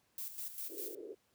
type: noise with tremolo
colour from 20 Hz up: violet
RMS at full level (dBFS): -42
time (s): 0.18-0.95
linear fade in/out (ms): 2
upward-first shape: square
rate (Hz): 5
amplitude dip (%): 60
type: band-pass noise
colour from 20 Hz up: white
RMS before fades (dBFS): -48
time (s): 0.69-1.15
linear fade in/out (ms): 20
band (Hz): 340 to 460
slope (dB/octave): 48
effects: pink hiss -74 dBFS RMS until 1.34 s + high-pass 100 Hz 12 dB/octave